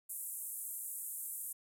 white band-pass noise, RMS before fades -43 dBFS, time 0.09-1.53 s, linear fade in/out 10 ms, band 8100 to 14000 Hz, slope 48 dB/octave, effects none

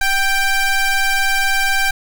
30% pulse ring-modulated tone, 784 Hz, G5, in tune, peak -8 dBFS, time 0.01-1.91 s, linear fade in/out 5 ms, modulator 792 Hz, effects none

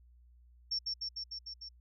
sine tone with echo, 5460 Hz, F8, 40 cents flat, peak -31 dBFS, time 0.71-0.79 s, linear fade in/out 10 ms, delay 150 ms, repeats 6, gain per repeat -2 dB, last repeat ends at 1.69 s, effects added 60 Hz sine -58 dBFS peak until 1.8 s

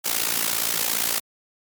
white noise with amplitude modulation, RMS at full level -20 dBFS, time 0.04-1.2 s, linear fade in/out 20 ms, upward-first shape sine, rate 57.3 Hz, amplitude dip 85%, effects high-pass 150 Hz 12 dB/octave + MP3 96 kbps

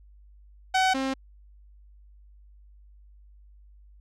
sawtooth tone pair in turn, 754 / 266.6 Hz, F#5 / C4, +32 / +33 cents, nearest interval octave + tritone, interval 1799 cents, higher first, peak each -16 / -22 dBFS, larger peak first, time 0.74-0.94 / 0.94-1.14 s, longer neither, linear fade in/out 10 ms, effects added 50 Hz sine -50 dBFS peak until 4 s + low-pass 6000 Hz 12 dB/octave

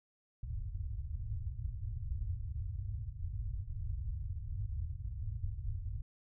white low-pass noise, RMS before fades -39 dBFS, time 0.43-6.02 s, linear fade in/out 5 ms, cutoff 110 Hz, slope 48 dB/octave, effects none

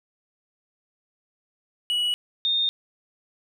triangle / sine tone pair in turn, 2929 / 3661 Hz, F#7 / A#7, -18 / -32 cents, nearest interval major third, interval 386 cents, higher second, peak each -20 dBFS, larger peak neither, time 1.9-2.14 / 2.45-2.69 s, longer neither, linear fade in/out 0 ms, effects none

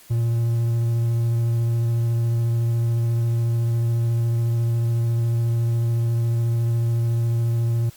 triangle tone with vibrato, 116.54 Hz, A#2, in tune, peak -16 dBFS, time 0.1-7.9 s, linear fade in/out 10 ms, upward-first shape sine, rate 14 Hz, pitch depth 11 cents each way, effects white hiss -49 dBFS RMS until 7.96 s + Opus 48 kbps

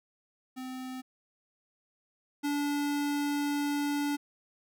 square tone pair in turn, 257.5 / 289 Hz, C4 / D4, -28 / -28 cents, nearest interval major second, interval 200 cents, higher second, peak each -38 / -29 dBFS, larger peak second, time 0.56-1.02 / 2.43-4.17 s, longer second, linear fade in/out 20 ms, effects none

